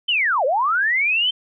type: linear two-way sweep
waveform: sine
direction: down then up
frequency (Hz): 3128 to 492.4 to 3128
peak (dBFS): -16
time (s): 0.08-1.31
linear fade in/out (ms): 10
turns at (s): 0.45
effects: none